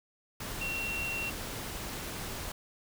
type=tone in noise; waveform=sine; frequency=2734 Hz; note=F7; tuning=37 cents flat; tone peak=-33 dBFS; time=0.61-1.3 s; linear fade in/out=5 ms; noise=pink; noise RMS=-39 dBFS; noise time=0.4-2.52 s; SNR=+3 dB; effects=none